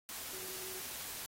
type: tone in noise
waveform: sine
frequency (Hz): 373.7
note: F#4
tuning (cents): +17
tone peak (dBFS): -52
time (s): 0.33-0.8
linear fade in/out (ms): 0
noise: white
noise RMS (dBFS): -44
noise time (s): 0.09-1.26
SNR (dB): -11
effects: AAC 48 kbps

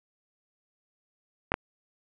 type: clicks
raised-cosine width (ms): 0.5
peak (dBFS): -10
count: 2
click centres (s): 1.519 / 1.541
effects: none

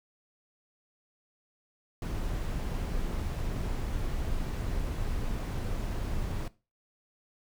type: noise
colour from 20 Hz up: brown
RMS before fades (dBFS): -32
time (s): 2.02-6.48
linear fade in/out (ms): 2
effects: noise-tail reverb RT60 0.3 s tail -19 dB re dry

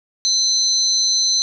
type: tone cluster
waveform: sine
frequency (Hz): 3991 / 4186 / 6080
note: B7 / C8 / F#8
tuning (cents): +17 / 0 / +46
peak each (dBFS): -19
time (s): 0.25-1.42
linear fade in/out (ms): 0
effects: none

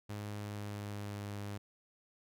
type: tone with pitch glide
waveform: sawtooth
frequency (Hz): 103.83 to 101.93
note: G#2 to G#2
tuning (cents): 0 to -32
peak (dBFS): -36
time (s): 0.09-1.58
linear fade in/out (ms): 10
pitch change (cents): -32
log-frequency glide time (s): 0.28-1.33
effects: none

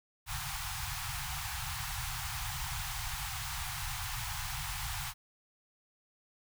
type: band-stop noise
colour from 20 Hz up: pink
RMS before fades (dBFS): -38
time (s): 0.26-5.14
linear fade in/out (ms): 50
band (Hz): 150 to 740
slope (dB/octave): 96
effects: none

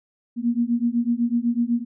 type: beating tone pair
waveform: sine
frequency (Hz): 233.1 / 241.1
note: A#3 / B3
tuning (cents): 0 / -41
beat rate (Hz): 8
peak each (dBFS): -22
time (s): 0.36-1.85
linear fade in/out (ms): 50
effects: none

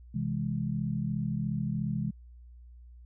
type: chord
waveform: sine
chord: C augmented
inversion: none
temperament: equal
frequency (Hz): 130.81 / 164.81 / 207.7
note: C3 / E3 / G#3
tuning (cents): 0 / 0 / 0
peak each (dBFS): -33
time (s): 0.14-2.11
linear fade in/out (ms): 10
effects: added 60 Hz sine -48 dBFS peak until 3.05 s

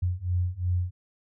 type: beating tone pair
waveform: sine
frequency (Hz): 88.1 / 90.9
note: F2 / F#2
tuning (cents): +16 / -30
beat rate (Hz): 2.8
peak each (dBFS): -28 / -27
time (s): 0.02-0.91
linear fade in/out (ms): 10
effects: none

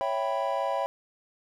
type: chord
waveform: triangle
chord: C# half-diminished seventh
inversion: none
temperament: equal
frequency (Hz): 554.4 / 659.3 / 784 / 987.8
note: C#5 / E5 / G5 / B5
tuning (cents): 0 / 0 / 0 / 0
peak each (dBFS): -29 / -30 / -30 / -30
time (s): 0.01-0.86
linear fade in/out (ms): 0
effects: none

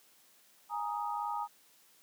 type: chord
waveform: sine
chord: Ab suspended second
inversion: none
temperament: just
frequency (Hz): 830.6 / 934.4 / 1245.9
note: Ab5 / Bb5 / Eb6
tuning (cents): 0 / +4 / +2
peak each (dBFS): -37 / -37 / -39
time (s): 0.69-1.48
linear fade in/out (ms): 50
effects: white hiss -64 dBFS RMS until 2.02 s + high-pass 150 Hz 12 dB/octave

